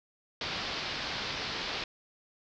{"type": "low-pass noise", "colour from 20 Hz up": "white", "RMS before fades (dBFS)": -36, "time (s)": [0.41, 1.84], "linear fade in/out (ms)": 2, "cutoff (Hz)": 5000, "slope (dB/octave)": 48, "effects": []}